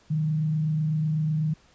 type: tone with frequency modulation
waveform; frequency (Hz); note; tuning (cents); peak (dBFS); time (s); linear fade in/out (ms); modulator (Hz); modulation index
sine; 155; D#3; -6; -22; 0.1-1.54; 10; 28; 0.29
effects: pink hiss -59 dBFS RMS until 1.74 s + resampled to 16000 Hz